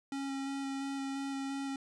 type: tone with vibrato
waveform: square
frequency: 273.6 Hz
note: C#4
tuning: 23 cents flat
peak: -36 dBFS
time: 0.12-1.76 s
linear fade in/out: 2 ms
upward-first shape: square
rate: 2.9 Hz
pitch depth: 9 cents each way
effects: resampled to 22050 Hz